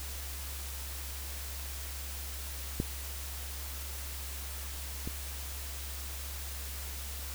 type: clicks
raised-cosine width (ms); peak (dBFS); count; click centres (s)
3; -17 / -24; 2; 2.801 / 5.075
effects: added 68 Hz sine -40 dBFS peak until 7.34 s + white hiss -43 dBFS RMS until 7.34 s